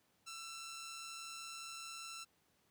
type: tone with amplitude modulation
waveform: 10% pulse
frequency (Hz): 1341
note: E6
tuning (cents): +29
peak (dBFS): -37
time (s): 0.26-2.25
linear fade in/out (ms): 20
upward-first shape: sine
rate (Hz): 145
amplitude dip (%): 30
effects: pink hiss -75 dBFS RMS until 2.7 s + high-pass 100 Hz 12 dB/octave